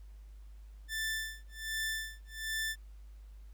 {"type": "tone with tremolo", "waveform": "sawtooth", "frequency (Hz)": 1767, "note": "A6", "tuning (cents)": 7, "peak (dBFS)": -29, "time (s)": [0.88, 2.76], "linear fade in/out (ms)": 50, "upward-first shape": "sine", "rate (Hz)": 1.3, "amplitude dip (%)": 100, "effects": ["added 51 Hz sine -48 dBFS peak until 3.53 s", "pink hiss -71 dBFS RMS until 3.53 s"]}